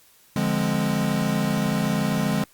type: chord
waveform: square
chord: D half-diminished seventh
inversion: none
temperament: equal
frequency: 146.83 / 174.61 / 207.7 / 261.6 Hz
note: D3 / F3 / Ab3 / C4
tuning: 0 / 0 / 0 / 0 cents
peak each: -28 / -28 / -25 / -30 dBFS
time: 0.36-2.44 s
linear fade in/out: 2 ms
effects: white hiss -56 dBFS RMS until 2.53 s + Opus 48 kbps